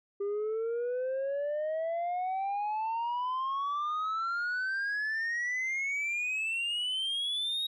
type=exponential sweep; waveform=sine; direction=up; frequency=397.9 to 3797 Hz; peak=-27 dBFS; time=0.2-7.67 s; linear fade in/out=10 ms; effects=tanh soft clip ceiling -29 dBFS